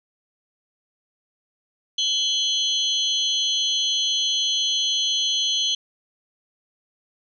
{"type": "tone cluster", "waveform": "sine", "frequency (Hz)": [3052, 3326, 4140, 6170], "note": ["G7", "G#7", "C8", "G8"], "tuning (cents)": [-47, 2, -19, -28], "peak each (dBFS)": [-24, -23, -29, -30], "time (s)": [1.98, 5.75], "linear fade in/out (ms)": 5, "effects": []}